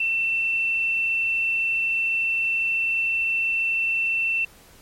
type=tone; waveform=sine; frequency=2687 Hz; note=E7; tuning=33 cents sharp; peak=-20 dBFS; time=0-4.45 s; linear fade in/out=5 ms; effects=pink hiss -51 dBFS RMS until 4.81 s + MP3 64 kbps